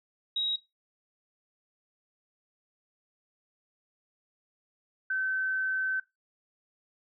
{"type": "tone pair in turn", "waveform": "sine", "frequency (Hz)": [3815, 1534.2], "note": ["A#7", "G6"], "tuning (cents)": [39, -38], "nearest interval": "octave + major third", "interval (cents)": 1577, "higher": "first", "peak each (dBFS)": -27, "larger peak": "neither", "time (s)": [[0.36, 0.56], [5.1, 6]], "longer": "second", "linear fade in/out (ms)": 5, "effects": ["noise-tail reverb RT60 0.2 s tail -19 dB re dry"]}